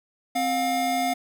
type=tone pair together; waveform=square; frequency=261.6 / 711.8 Hz; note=C4 / F5; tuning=0 / +33 cents; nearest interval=octave + perfect fourth; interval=1733 cents; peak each=-29 / -24 dBFS; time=0.35-1.14 s; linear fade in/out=10 ms; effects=none